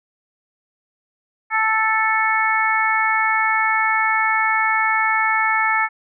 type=harmonic tone; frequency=440 Hz; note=A4; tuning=in tune; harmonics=2 / 3 / 4 / 5; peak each=-21 / -21 / -21 / -21 dBFS; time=1.5-5.89 s; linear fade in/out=50 ms; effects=none